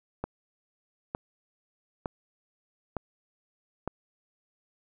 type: click train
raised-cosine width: 1 ms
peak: -17 dBFS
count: 5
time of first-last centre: 0.24-3.876 s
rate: 1.1 Hz
effects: none